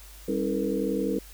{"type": "tone cluster", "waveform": "sine", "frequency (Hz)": [196.9, 270.2, 322.1, 440.5, 481.1], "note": ["G3", "C#4", "E4", "A4", "B4"], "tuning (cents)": [8, -44, -40, 2, -45], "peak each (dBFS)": -31, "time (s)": [0.28, 1.19], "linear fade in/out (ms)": 5, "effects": ["added 50 Hz sine -46 dBFS peak until 1.33 s", "white hiss -50 dBFS RMS until 1.33 s"]}